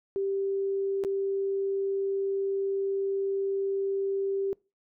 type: tone with dropouts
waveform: sine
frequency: 392 Hz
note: G4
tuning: in tune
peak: -26 dBFS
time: 0.16-4.53 s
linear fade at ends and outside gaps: 0 ms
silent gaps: 1.038-1.048 s
effects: noise-tail reverb RT60 0.3 s tail -25 dB re dry